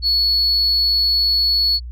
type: tone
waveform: sine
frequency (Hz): 4397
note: C#8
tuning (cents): -15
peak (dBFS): -12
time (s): 0.02-1.8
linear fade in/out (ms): 50
effects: tanh soft clip ceiling -11 dBFS + added 60 Hz sine -28 dBFS peak until 1.91 s